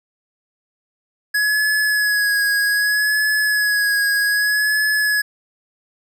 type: tone with vibrato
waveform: square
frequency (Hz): 1680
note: G#6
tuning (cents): +19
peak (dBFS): -16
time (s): 1.34-5.22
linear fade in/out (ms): 10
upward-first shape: sine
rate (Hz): 0.64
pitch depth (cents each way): 31
effects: none